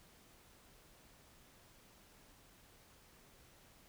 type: silence
effects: pink hiss -64 dBFS RMS until 3.88 s